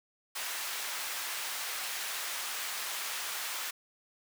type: high-pass noise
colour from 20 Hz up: pink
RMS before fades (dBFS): -37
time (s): 0.35-3.71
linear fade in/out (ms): 10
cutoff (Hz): 1200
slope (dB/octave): 12
effects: none